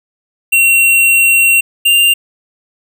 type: tone pair in turn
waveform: square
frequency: 2736 / 2787 Hz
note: F7 / F7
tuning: -36 / -4 cents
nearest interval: unison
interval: 32 cents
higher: second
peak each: -7 dBFS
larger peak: neither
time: 0.52-1.61 / 1.85-2.14 s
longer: first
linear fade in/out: 10 ms
effects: none